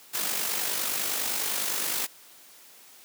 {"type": "noise with amplitude modulation", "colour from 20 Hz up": "white", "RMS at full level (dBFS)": -27, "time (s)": [0.13, 2.07], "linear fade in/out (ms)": 20, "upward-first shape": "sine", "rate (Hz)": 49.8, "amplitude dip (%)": 45, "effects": ["white hiss -52 dBFS RMS until 3.04 s", "high-pass 200 Hz 12 dB/octave"]}